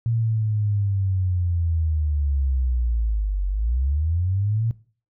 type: linear two-way sweep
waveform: sine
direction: down then up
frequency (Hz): 116.54 to 46.25 to 116.54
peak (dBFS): -19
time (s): 0.06-4.71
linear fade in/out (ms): 0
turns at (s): 3.48
effects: noise-tail reverb RT60 0.4 s tail -19 dB re dry